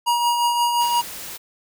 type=tone with tremolo; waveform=square; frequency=953 Hz; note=A#5; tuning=38 cents sharp; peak=-16 dBFS; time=0.06-1.02 s; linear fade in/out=20 ms; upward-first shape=triangle; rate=5.7 Hz; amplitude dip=45%
type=noise; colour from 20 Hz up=white; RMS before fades=-34 dBFS; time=0.8-1.38 s; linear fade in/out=20 ms
effects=none